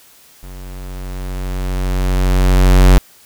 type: tone with level ramp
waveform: square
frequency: 46.25 Hz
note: F#1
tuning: in tune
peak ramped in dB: -31 to -4 dBFS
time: 0.43-2.98 s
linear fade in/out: 0 ms
effects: white hiss -46 dBFS RMS until 3.25 s